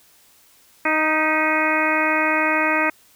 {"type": "harmonic tone with a mistuned harmonic", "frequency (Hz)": 311.1, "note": "D#4", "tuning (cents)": 0, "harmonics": [1, 2, 3, 4, 5, 6, 7, 8], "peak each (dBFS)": [-25, -25, -25, -25, -25, -25, -25, -25], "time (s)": [0.85, 2.9], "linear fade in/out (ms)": 5, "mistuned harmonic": 6, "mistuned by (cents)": 47, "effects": ["white hiss -54 dBFS RMS until 3.15 s"]}